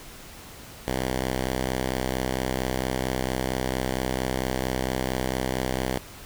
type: tone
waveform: 5% pulse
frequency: 64.4 Hz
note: C2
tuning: 27 cents flat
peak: -14 dBFS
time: 0.88-5.98 s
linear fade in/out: 0 ms
effects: pink hiss -44 dBFS RMS until 6.25 s